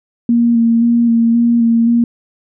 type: tone with vibrato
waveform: sine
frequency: 233.1 Hz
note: A#3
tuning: in tune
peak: -8 dBFS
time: 0.29-2.04 s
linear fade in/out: 2 ms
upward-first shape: square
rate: 1.9 Hz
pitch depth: 18 cents each way
effects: none